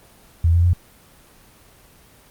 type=tone with pitch steps; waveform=sine; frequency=83.4 / 85.7 / 88.05 Hz; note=E2 / F2 / F2; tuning=+21 / -32 / +15 cents; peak=-12 dBFS; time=0.44-0.734 s; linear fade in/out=5 ms; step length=98 ms; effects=pink hiss -50 dBFS RMS until 2.3 s + Opus 24 kbps